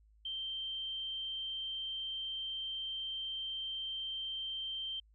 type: tone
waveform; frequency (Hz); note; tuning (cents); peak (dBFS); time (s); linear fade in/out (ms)
sine; 3136; G7; 0; -37; 0.25-5; 5
effects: added 53 Hz sine -62 dBFS peak until 5.14 s